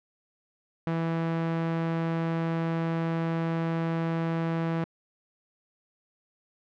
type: tone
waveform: sawtooth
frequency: 164.81 Hz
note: E3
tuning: in tune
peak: -22 dBFS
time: 0.87-4.84 s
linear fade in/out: 0 ms
effects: low-pass 2000 Hz 12 dB/octave